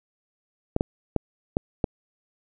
clicks, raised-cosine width 2 ms, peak -8 dBFS, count 5, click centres 0.764 / 0.809 / 1.163 / 1.569 / 1.842 s, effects none

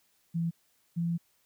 sine tone pair in turn, 167.3 / 169.44 Hz, E3 / E3, +26 / +48 cents, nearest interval unison, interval 22 cents, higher second, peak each -27 dBFS, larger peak neither, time 0.34-0.51 / 0.96-1.18 s, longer second, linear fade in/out 20 ms, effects white hiss -70 dBFS RMS until 1.45 s

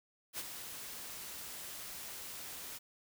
white noise with ADSR envelope, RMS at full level -39 dBFS, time 0.33-2.79 s, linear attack 56 ms, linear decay 41 ms, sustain -7 dB, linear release 20 ms, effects none

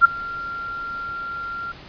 sine tone with ADSR envelope, 1382 Hz, F6, 19 cents flat, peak -4 dBFS, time 0.01-1.72 s, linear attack 37 ms, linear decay 11 ms, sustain -23 dB, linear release 6 ms, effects pink hiss -42 dBFS RMS until 1.88 s + resampled to 11025 Hz

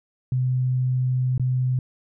sine tone with dropouts, 127.6 Hz, C3, 43 cents flat, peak -19 dBFS, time 0.32-1.79 s, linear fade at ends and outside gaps 2 ms, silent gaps 1.379-1.396 s, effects none

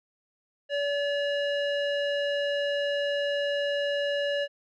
square tone with low-pass filter, 572 Hz, D5, 46 cents flat, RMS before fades -28 dBFS, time 0.69-4.48 s, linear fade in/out 50 ms, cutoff 2900 Hz, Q 1.9, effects none

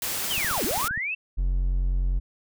white noise, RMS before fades -29 dBFS, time 0.02-0.88 s, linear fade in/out 2 ms
sine linear two-way sweep, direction down then up, 3267 to 191.5 to 2732 Hz, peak -26 dBFS, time 0.3-1.15 s, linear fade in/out 10 ms, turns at 0.64 s
click train, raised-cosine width 5 ms, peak -25 dBFS, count 10, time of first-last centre 0.38-0.976 s, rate 15.1 Hz
triangle tone, 45 Hz, F#1, 47 cents flat, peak -19 dBFS, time 1.37-2.2 s, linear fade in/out 20 ms
effects none

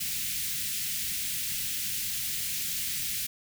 white band-stop noise, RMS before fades -32 dBFS, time 0-3.27 s, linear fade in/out 10 ms, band 220 to 2000 Hz, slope 24 dB/octave, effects none

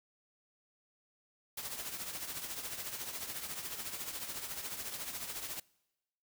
white noise with tremolo, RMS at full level -39 dBFS, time 1.57-5.6 s, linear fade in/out 5 ms, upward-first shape triangle, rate 14 Hz, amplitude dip 65%, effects noise-tail reverb RT60 1.0 s tail -25 dB re dry

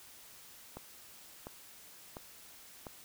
click train, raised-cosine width 1 ms, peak -29 dBFS, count 4, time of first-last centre 0.77-2.868 s, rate 1.43 Hz, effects white hiss -55 dBFS RMS until 3.04 s

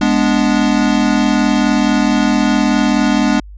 square chord, G# diminished, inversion none, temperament equal with one note detuned, 207.7 / 246.9 / 291.5 Hz, G#3 / B3 / D4, 0 / 0 / -13 cents, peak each -16 dBFS, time 0.01-3.4 s, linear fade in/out 5 ms, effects added 50 Hz sine -31 dBFS peak until 3.57 s + resampled to 16000 Hz

